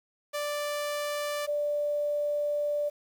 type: tone pair in turn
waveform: sawtooth / sine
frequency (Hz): 587.3 / 587.3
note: D5 / D5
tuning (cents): 0 / 0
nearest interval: unison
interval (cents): 0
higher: neither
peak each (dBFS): -26 / -26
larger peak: neither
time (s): 0.33-1.47 / 1.47-2.9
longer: second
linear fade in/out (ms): 20
effects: 9-bit